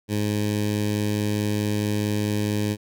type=tone with notch filter; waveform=15% pulse; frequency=104.6 Hz; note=G#2; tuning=13 cents sharp; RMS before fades=-24 dBFS; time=0.08-2.77 s; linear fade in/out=50 ms; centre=1200 Hz; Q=1; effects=none